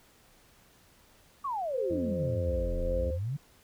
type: exponential two-way sweep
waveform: sine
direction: down then up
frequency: 1174.7 to 32.7 to 152.8 Hz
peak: -30 dBFS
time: 1.44-3.37 s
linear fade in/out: 10 ms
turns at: 2.81 s
type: tone with tremolo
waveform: sine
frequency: 522 Hz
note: C5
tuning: 4 cents flat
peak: -30 dBFS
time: 1.72-3.19 s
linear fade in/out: 50 ms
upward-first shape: sine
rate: 2.6 Hz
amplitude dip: 40%
type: harmonic tone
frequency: 87.31 Hz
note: F2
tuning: in tune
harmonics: 1 / 2 / 3 / 4 / 5 / 6 / 7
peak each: -38 / -41 / -43 / -44 / -45 / -46 / -46 dBFS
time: 1.9-3.11 s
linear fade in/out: 5 ms
effects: pink hiss -61 dBFS RMS until 3.63 s